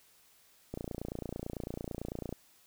click train, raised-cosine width 2 ms, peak -24 dBFS, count 47, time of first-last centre 0.74-2.326 s, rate 29 Hz, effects white hiss -64 dBFS RMS until 2.66 s

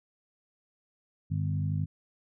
harmonic tone with a mistuned harmonic, 50.3 Hz, G1, 45 cents sharp, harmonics 2 / 3 / 4 / 5, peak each -30 / -30 / -41 / -42 dBFS, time 1.3-1.86 s, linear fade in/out 20 ms, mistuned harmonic 2, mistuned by -32 cents, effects none

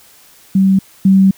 sine tone pair in turn, 192.3 / 192.3 Hz, G3 / G3, -33 / -33 cents, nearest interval unison, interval 0 cents, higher neither, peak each -7 / -5 dBFS, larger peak second, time 0.55-0.79 / 1.05-1.31 s, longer second, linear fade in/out 5 ms, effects white hiss -45 dBFS RMS until 1.37 s

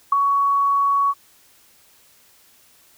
sine tone with ADSR envelope, 1120 Hz, C#6, 18 cents sharp, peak -9 dBFS, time 0.12-1.14 s, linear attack 6 ms, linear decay 7 ms, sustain -6 dB, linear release 42 ms, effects white hiss -54 dBFS RMS until 2.97 s

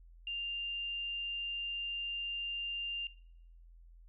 sine tone, 2794 Hz, F7, in tune, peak -36 dBFS, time 0.27-3.07 s, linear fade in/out 2 ms, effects noise-tail reverb RT60 0.7 s tail -20 dB re dry + added 42 Hz sine -54 dBFS peak until 4.08 s

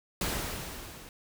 pink noise with level ramp, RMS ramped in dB -30 to -49 dBFS, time 0.21-1.09 s, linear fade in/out 2 ms, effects none

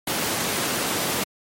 pink high-pass noise, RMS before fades -25 dBFS, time 0.07-1.24 s, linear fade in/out 5 ms, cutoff 180 Hz, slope 12 dB/octave, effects MP3 64 kbps

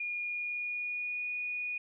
sine tone with pitch glide, 2431 to 2461 Hz, D#7 to D#7, -41 to -20 cents, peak -33 dBFS, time 0-1.78 s, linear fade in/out 5 ms, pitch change +21 cents, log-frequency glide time 0.24-1.28 s, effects none

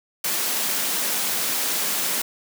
white high-pass noise, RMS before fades -24 dBFS, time 0.24-2.22 s, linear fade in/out 5 ms, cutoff 160 Hz, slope 48 dB/octave, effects none

